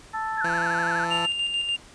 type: harmonic tone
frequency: 440 Hz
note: A4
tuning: in tune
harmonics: 2 / 3 / 4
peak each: -28 / -32 / -34 dBFS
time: 0.13-1.27 s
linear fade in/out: 20 ms
type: tone with vibrato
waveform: sine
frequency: 1568 Hz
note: G6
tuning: in tune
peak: -25 dBFS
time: 0.37-1.06 s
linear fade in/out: 20 ms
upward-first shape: sine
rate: 12 Hz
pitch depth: 150 cents each way
type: tone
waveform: 10% pulse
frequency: 168.9 Hz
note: E3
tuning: 42 cents sharp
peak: -21 dBFS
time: 0.44-1.26 s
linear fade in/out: 5 ms
type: tone with tremolo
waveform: triangle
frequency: 2800 Hz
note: F7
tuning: 4 cents sharp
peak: -21 dBFS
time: 1.1-1.77 s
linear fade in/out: 20 ms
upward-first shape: square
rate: 6.8 Hz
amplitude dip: 40%
effects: pink hiss -49 dBFS RMS until 1.94 s + resampled to 22050 Hz